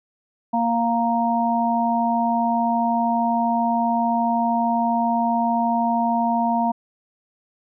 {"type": "harmonic tone", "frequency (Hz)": 233.1, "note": "A#3", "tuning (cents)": 0, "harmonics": [1, 3, 4], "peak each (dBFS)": [-22, -22, -22], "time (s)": [0.53, 6.72], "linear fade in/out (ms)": 10, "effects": []}